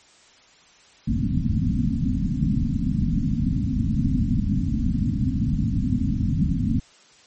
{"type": "low-pass noise", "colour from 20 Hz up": "white", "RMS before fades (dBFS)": -22, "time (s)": [1.07, 6.8], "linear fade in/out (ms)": 10, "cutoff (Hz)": 270, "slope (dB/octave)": 96, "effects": ["white hiss -53 dBFS RMS until 7.26 s", "MP3 32 kbps"]}